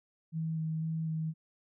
sine tone with vibrato, 160 Hz, D#3, 49 cents sharp, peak -31 dBFS, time 0.32-1.34 s, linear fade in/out 50 ms, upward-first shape square, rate 2 Hz, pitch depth 11 cents each way, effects none

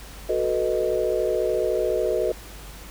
sine chord, B dominant seventh, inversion second, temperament equal, 370 / 440 / 493.9 / 622.3 Hz, F#4 / A4 / B4 / D#5, 0 / 0 / 0 / 0 cents, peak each -26 dBFS, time 0.29-2.32 s, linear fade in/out 5 ms, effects added 50 Hz sine -41 dBFS peak until 2.9 s + pink hiss -43 dBFS RMS until 2.9 s

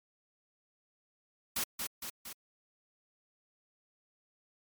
white noise with echo, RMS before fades -33 dBFS, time 1.56-1.64 s, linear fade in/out 5 ms, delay 230 ms, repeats 3, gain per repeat -4 dB, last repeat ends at 2.33 s, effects MP3 96 kbps

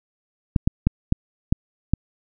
clicks, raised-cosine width 5 ms, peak -4 dBFS, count 6, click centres 0.562 / 0.675 / 0.87 / 1.124 / 1.525 / 1.936 s, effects none

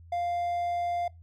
triangle tone, 698 Hz, F5, 1 cent flat, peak -25 dBFS, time 0.12-1.08 s, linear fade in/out 5 ms, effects noise-tail reverb RT60 0.2 s tail -24 dB re dry + added 84 Hz sine -48 dBFS peak until 1.22 s

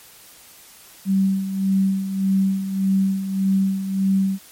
sine tone with tremolo, 193 Hz, G3, 27 cents flat, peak -14 dBFS, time 1.05-4.39 s, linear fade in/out 50 ms, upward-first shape sine, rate 1.7 Hz, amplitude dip 65%, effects white hiss -46 dBFS RMS until 4.51 s + MP3 64 kbps

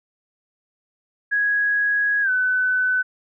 sine tone with pitch glide, 1661.2 to 1505.8 Hz, G#6 to F#6, 0 to +30 cents, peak -17 dBFS, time 1.31-3.03 s, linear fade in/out 20 ms, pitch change -170 cents, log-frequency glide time 2.22-2.3 s, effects none

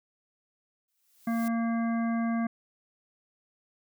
blue noise with exponential growth, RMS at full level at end -42 dBFS, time 0.88-1.48 s, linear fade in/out 2 ms, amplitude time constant 130 ms
harmonic tone, 230 Hz, A#3, 23 cents flat, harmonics 1 / 3 / 5 / 7 / 9, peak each -26 / -36 / -40 / -43 / -45 dBFS, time 1.27-2.47 s, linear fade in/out 5 ms
effects none

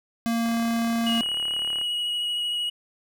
square tone, 230.9 Hz, A#3, 16 cents flat, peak -23 dBFS, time 0.26-1.21 s, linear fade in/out 0 ms
click train, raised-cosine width 0.5 ms, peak -25 dBFS, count 50, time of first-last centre 0.46-1.814 s, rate 36.2 Hz
triangle tone with vibrato, 2907 Hz, F#7, 31 cents flat, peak -23 dBFS, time 1.06-2.7 s, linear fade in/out 10 ms, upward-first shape sine, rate 13 Hz, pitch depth 13 cents each way
effects none

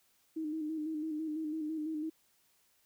sine tone with vibrato, 311.1 Hz, D#4, in tune, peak -34 dBFS, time 0.36-2.1 s, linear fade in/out 10 ms, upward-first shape square, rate 6 Hz, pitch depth 42 cents each way, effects white hiss -71 dBFS RMS until 2.85 s

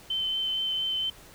sine tone with vibrato, 3075 Hz, G7, 34 cents flat, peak -26 dBFS, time 0.1-1.1 s, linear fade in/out 5 ms, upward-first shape triangle, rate 4.3 Hz, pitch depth 10 cents each way, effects pink hiss -51 dBFS RMS until 1.34 s

